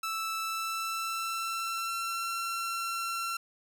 sawtooth tone with pitch glide, 1318.5 to 1357.1 Hz, E6 to E6, 0 to +50 cents, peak -28 dBFS, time 0.03-3.37 s, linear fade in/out 5 ms, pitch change +50 cents, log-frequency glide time 0.37-2.31 s, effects none

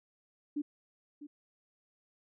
sine tone with echo, 293.1 Hz, D4, 3 cents flat, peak -31 dBFS, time 0.56-0.62 s, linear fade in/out 10 ms, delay 650 ms, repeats 1, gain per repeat -13 dB, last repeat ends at 1.27 s, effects none

